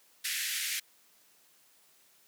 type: band-pass noise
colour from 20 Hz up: pink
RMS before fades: -34 dBFS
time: 0.24-0.8 s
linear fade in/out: 10 ms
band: 1700 to 15000 Hz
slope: 48 dB/octave
effects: white hiss -64 dBFS RMS until 2.27 s + high-pass 150 Hz 12 dB/octave